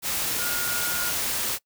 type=tone in noise; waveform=sine; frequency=1427 Hz; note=F6; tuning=37 cents sharp; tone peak=-30 dBFS; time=0.37-1.14 s; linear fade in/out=50 ms; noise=white; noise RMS=-27 dBFS; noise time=0.02-1.59 s; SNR=-6 dB; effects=noise-tail reverb RT60 0.1 s tail -23 dB re dry